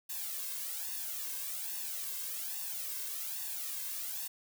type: noise with flanger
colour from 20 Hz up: blue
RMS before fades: -39 dBFS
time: 0.09-4.28 s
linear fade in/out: 10 ms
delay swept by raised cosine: 1.1 to 1.9 ms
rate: 1.2 Hz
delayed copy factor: +0.8
effects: none